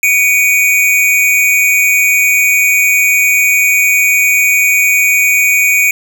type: tone pair together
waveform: square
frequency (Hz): 2265 / 2458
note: C#7 / D#7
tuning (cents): +37 / -22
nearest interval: minor second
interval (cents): 141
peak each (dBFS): -11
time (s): 0.03-5.91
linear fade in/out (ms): 2
effects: none